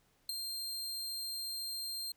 sawtooth tone with ADSR envelope, 4182 Hz, C8, 2 cents flat, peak -28 dBFS, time 0.29-2.12 s, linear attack 4 ms, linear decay 10 ms, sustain -7 dB, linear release 4 ms, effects pink hiss -72 dBFS RMS until 2.16 s

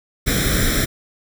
pink noise with comb filter, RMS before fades -18 dBFS, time 0.26-0.86 s, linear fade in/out 20 ms, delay 0.54 ms, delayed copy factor +0.95, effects none

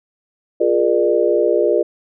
sine tone cluster, 350.2 / 413.8 / 474.1 / 599 Hz, F4 / G#4 / A#4 / D5, +5 / -6 / +29 / +34 cents, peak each -18 dBFS, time 0.6-1.83 s, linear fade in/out 10 ms, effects none

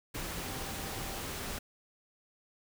sine tone in noise, 784 Hz, G5, in tune, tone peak -50 dBFS, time 0.42-1.22 s, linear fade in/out 10 ms, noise pink, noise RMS -39 dBFS, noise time 0.14-1.59 s, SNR -14 dB, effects none

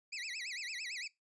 25% pulse tone with vibrato, 2246 Hz, C#7, 22 cents sharp, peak -36 dBFS, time 0.12-1.08 s, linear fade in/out 10 ms, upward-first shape sine, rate 8.9 Hz, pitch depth 280 cents each way, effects noise-tail reverb RT60 0.2 s tail -22 dB re dry + resampled to 22050 Hz

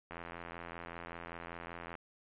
click train, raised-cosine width 0.5 ms, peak -29 dBFS, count 158, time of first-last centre 0.11-1.953 s, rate 85.2 Hz, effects resampled to 8000 Hz

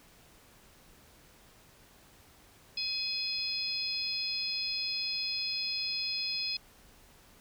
harmonic tone with a mistuned harmonic, 841 Hz, G#5, 22 cents sharp, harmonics 3 / 4 / 5 / 6, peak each -39 / -44 / -36 / -34 dBFS, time 2.77-6.57 s, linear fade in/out 5 ms, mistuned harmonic 4, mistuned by +15 cents, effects pink hiss -59 dBFS RMS until 7.4 s

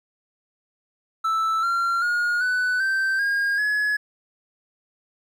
triangle tone with pitch steps, 1319 / 1375 / 1433.4 / 1494.3 / 1557.7 / 1623.9 / 1692.8 Hz, E6 / F6 / F6 / F#6 / G6 / G#6 / G#6, +1 / -27 / +45 / +17 / -11 / -39 / +33 cents, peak -18 dBFS, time 1.24-3.97 s, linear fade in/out 10 ms, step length 390 ms, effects 10-bit

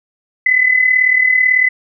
sine tone with amplitude modulation, 2016 Hz, B6, 35 cents sharp, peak -6 dBFS, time 0.46-1.69 s, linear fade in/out 5 ms, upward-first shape sine, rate 38.1 Hz, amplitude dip 65%, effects none

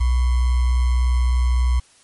sine tone with sample-and-hold, 61.74 Hz, B1, in tune, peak -14 dBFS, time 0-1.8 s, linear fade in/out 10 ms, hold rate 1050 Hz, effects white hiss -53 dBFS RMS until 2.03 s + MP3 48 kbps

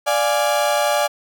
35% pulse chord, D diminished, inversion none, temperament equal, 587.3 / 698.5 / 830.6 Hz, D5 / F5 / Ab5, 0 / 0 / 0 cents, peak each -17 / -21 / -20 dBFS, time 0.06-1.08 s, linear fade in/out 20 ms, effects none

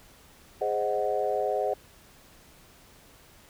sine chord, Ab dominant seventh, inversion none, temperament equal, 415.3 / 523.3 / 622.3 / 740 Hz, Ab4 / C5 / Eb5 / Gb5, 0 / 0 / 0 / 0 cents, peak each -30 dBFS, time 0.61-1.74 s, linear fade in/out 5 ms, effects tanh soft clip ceiling -14 dBFS + pink hiss -55 dBFS RMS until 3.49 s

